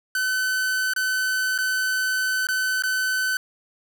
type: tone with dropouts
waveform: 45% pulse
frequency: 1517 Hz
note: F#6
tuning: 43 cents sharp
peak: -21 dBFS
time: 0.15-3.37 s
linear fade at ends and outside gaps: 2 ms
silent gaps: 0.936-0.962 / 1.579-1.586 / 2.47-2.487 / 2.823-2.836 s
effects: none